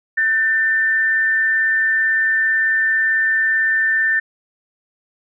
sine tone pair together, 1515.6 / 1791 Hz, F#6 / A6, +41 / +30 cents, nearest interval minor third, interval 289 cents, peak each -25 / -14 dBFS, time 0.17-4.2 s, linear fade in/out 10 ms, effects none

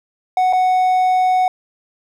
triangle tone with dropouts, 740 Hz, F#5, in tune, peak -10 dBFS, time 0.37-1.48 s, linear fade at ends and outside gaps 2 ms, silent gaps 0.527-0.532 s, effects none

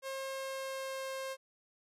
sawtooth tone with pitch glide, 536 to 532 Hz, C5 to C5, +42 to +29 cents, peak -34 dBFS, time 0.02-1.37 s, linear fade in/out 50 ms, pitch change -13 cents, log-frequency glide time 0.29-1.11 s, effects resampled to 32000 Hz

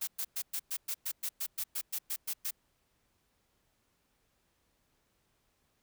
blue noise bursts, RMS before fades -35 dBFS, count 15, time 0.01-2.51 s, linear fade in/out 10 ms, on 64 ms, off 110 ms, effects pink hiss -75 dBFS RMS until 5.82 s

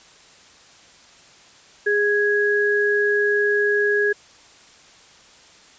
sine tone pair together, 412.4 / 1661.2 Hz, G#4 / G#6, -12 / 0 cents, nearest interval 2 octaves, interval 2412 cents, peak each -19 dBFS, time 1.86-4.13 s, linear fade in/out 10 ms, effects white hiss -49 dBFS RMS until 5.78 s + resampled to 16000 Hz

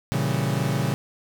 40% pulse chord, A# diminished seventh, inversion none, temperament equal, 116.54 / 138.59 / 164.81 / 196 Hz, A#2 / C#3 / E3 / G3, 0 / 0 / 0 / 0 cents, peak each -27 / -24 / -29 / -29 dBFS, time 0.12-0.94 s, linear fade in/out 0 ms, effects none

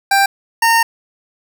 25% pulse tone pair in turn, 789 / 917 Hz, G5 / A#5, +11 / -29 cents, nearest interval minor third, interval 260 cents, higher second, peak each -6 dBFS, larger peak neither, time 0.11-0.26 / 0.62-0.83 s, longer second, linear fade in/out 5 ms, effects none

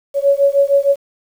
sine beating tone pair, 556 / 562.5 Hz, C#5 / C#5, +5 / +25 cents, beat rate 6.5 Hz, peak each -13 dBFS, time 0.14-0.96 s, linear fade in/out 50 ms, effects 7-bit

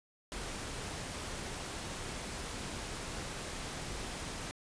pink noise, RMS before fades -41 dBFS, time 0.32-4.51 s, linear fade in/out 0 ms, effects resampled to 22050 Hz

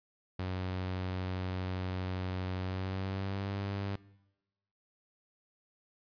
sawtooth tone with pitch glide, 92.5 to 99.14 Hz, F#2 to G2, 0 to +20 cents, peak -30 dBFS, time 0.39-3.96 s, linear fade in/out 5 ms, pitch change +120 cents, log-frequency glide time 2.58-3.54 s, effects noise-tail reverb RT60 1.0 s tail -21 dB re dry + resampled to 11025 Hz

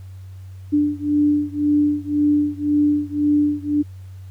sine beating tone pair, 293.7 / 295.6 Hz, D4 / D4, 0 / +11 cents, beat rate 1.9 Hz, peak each -18 / -19 dBFS, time 0.72-3.83 s, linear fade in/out 20 ms, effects added 94 Hz sine -34 dBFS peak until 4.3 s + pink hiss -57 dBFS RMS until 4.3 s

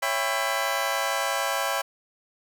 20% pulse chord, C# half-diminished seventh, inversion none, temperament just, 554.4 / 665.2 / 798.3 / 997.9 Hz, C#5 / E5 / G5 / B5, 0 / +16 / +31 / +18 cents, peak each -25 dBFS, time 0.02-1.82 s, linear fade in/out 10 ms, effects none

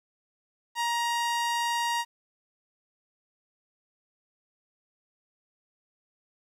sawtooth tone, 942 Hz, A#5, 18 cents sharp, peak -22 dBFS, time 0.75-2.05 s, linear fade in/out 50 ms, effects low-pass 10000 Hz 12 dB/octave + 10-bit

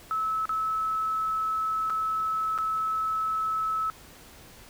sine tone with dropouts, 1300 Hz, E6, 24 cents flat, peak -25 dBFS, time 0.11-3.9 s, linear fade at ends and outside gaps 0 ms, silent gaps 0.455-0.493 / 1.898-1.903 / 2.578-2.586 s, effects pink hiss -50 dBFS RMS until 4.69 s

